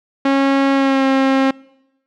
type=tone with pitch glide; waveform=sawtooth; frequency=273.7 to 267.9 Hz; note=C#4 to C4; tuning=-22 to +41 cents; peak=-8 dBFS; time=0.25-1.51 s; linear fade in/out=5 ms; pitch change=-37 cents; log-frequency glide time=0.73-1.05 s; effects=noise-tail reverb RT60 0.9 s tail -24 dB re dry + low-pass 3000 Hz 12 dB/octave